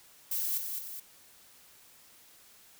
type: noise with echo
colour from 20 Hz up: violet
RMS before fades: -32 dBFS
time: 0.31-0.58 s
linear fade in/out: 5 ms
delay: 210 ms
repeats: 2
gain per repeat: -5 dB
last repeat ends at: 1 s
effects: white hiss -58 dBFS RMS until 2.79 s